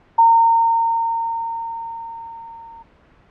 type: tone with level ramp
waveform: sine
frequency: 917 Hz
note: A#5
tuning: 29 cents flat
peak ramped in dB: -7 to -37 dBFS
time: 0.18-2.83 s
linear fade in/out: 10 ms
effects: pink hiss -52 dBFS RMS until 3.3 s + low-pass 2000 Hz 12 dB/octave